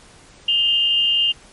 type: tone pair together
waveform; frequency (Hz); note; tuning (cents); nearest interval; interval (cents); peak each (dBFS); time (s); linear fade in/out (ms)
sine; 2823 / 3120; F7 / G7; +18 / -9; major second; 173; -15 / -22; 0.48-1.32; 5
effects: pink hiss -47 dBFS RMS until 1.52 s + MP3 48 kbps